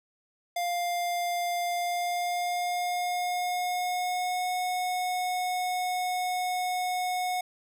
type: tone with pitch glide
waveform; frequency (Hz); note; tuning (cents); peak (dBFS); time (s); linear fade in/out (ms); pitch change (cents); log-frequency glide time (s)
square; 700 to 729.3; F5 to F#5; +4 to -25; -28; 0.56-7.41; 5; +71; 1.65-4.5
effects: none